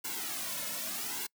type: noise with flanger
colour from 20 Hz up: white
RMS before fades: -37 dBFS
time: 0.04-1.27 s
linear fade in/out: 10 ms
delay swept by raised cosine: 1.6 to 2.55 ms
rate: 0.82 Hz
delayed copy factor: -1
effects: noise-tail reverb RT60 0.1 s tail -26 dB re dry + high-pass 150 Hz 12 dB/octave